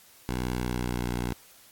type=tone with pitch glide; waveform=10% pulse; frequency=61.9 to 60.24 Hz; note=B1 to B1; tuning=+5 to -42 cents; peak=-20 dBFS; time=0.29-1.33 s; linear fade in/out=0 ms; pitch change=-47 cents; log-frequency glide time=0.51-1.11 s; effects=white hiss -55 dBFS RMS until 1.71 s + AAC 64 kbps